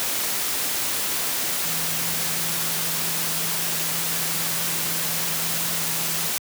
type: tone in noise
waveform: sine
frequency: 164.81 Hz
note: E3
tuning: in tune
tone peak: -36 dBFS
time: 1.65-6.28 s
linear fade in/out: 0 ms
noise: white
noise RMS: -25 dBFS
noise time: 0-6.38 s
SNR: -14 dB
effects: high-pass 100 Hz 12 dB/octave